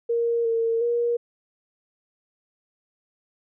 sine tone with pitch steps, 467.5 / 457.1 / 474.1 Hz, A#4 / A#4 / A#4, +5 / -34 / +29 cents, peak -20 dBFS, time 0.09-1.17 s, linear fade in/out 10 ms, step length 360 ms, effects none

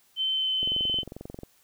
sine tone with pitch glide, 3080 to 3059 Hz, G7 to G7, -31 to -43 cents, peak -24 dBFS, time 0.16-1.04 s, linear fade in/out 50 ms, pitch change -12 cents, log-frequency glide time 0.33-0.5 s
click train, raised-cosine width 2 ms, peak -25 dBFS, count 19, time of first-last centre 0.63-1.434 s, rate 22.4 Hz
effects white hiss -63 dBFS RMS until 1.63 s

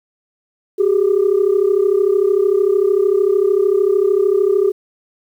sine tone pair together, 380.1 / 413.4 Hz, F#4 / G#4, +47 / -8 cents, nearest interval minor second, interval 145 cents, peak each -13 dBFS, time 0.78-4.72 s, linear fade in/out 20 ms, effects tanh soft clip ceiling -6 dBFS + 8-bit

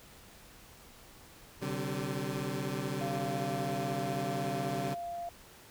20% pulse chord, C suspended second, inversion none, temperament equal with one note detuned, 130.81 / 146.83 / 190.97 Hz, C3 / D3 / G3, 0 / 0 / -45 cents, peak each -33 dBFS, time 1.61-4.95 s, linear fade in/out 20 ms
sine tone, 692 Hz, F5, 16 cents flat, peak -36 dBFS, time 3.01-5.29 s, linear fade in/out 2 ms
effects pink hiss -55 dBFS RMS until 5.7 s

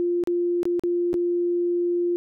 sine tone with dropouts, 349.2 Hz, F4, in tune, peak -20 dBFS, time 0-2.16 s, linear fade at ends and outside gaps 0 ms, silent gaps 0.238-0.273 / 0.631-0.654 / 0.795-0.836 / 1.131-1.141 s, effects none

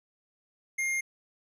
square tone, 2123 Hz, C7, 25 cents sharp, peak -28 dBFS, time 0.78-1.01 s, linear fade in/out 10 ms, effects low-pass 12000 Hz 12 dB/octave

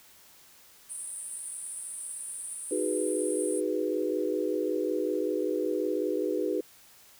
white band-pass noise, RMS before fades -39 dBFS, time 0.89-3.61 s, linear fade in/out 20 ms, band 8800 to 10000 Hz, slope 96 dB/octave
sine chord, G# minor seventh, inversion second, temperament equal, 311.1 / 370 / 415.3 / 493.9 Hz, D#4 / F#4 / G#4 / B4, 0 / 0 / 0 / 0 cents, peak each -32 dBFS, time 2.71-6.61 s, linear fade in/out 5 ms
effects white hiss -56 dBFS RMS until 7.19 s

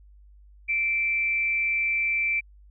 sine tone with frequency modulation, 2339 Hz, D7, 8 cents flat, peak -22 dBFS, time 0.68-2.41 s, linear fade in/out 20 ms, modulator 220 Hz, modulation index 0.25, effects added 50 Hz sine -49 dBFS peak until 2.7 s

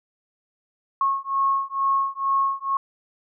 sine beating tone pair, 1091 / 1093.2 Hz, C#6 / C#6, -28 / -24 cents, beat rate 2.2 Hz, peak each -23 dBFS, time 1.01-2.77 s, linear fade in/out 2 ms, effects none

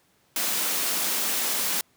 white high-pass noise, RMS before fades -26 dBFS, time 0.36-1.81 s, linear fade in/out 2 ms, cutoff 160 Hz, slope 96 dB/octave, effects pink hiss -64 dBFS RMS until 1.96 s + high-pass 100 Hz 12 dB/octave

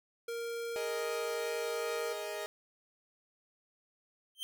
square tone, 466.2 Hz, A#4, in tune, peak -37 dBFS, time 0.28-2.13 s, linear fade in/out 5 ms
sawtooth chord, Ab suspended second, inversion none, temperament equal, 415.3 / 466.2 / 622.3 Hz, Ab4 / Bb4 / Eb5, 0 / 0 / 0 cents, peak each -38 / -40 / -36 dBFS, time 0.76-2.46 s, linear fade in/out 0 ms
45% pulse tone with exponential growth, 3136 Hz, G7, in tune, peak -32 dBFS, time 4.35-4.43 s, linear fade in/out 0 ms, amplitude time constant 17 ms
effects none

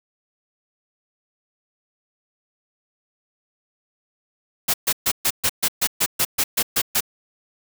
white noise bursts, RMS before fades -19 dBFS, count 13, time 4.68-7.007 s, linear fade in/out 10 ms, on 59 ms, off 130 ms, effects none

